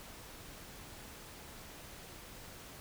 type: silence
effects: pink hiss -51 dBFS RMS until 2.8 s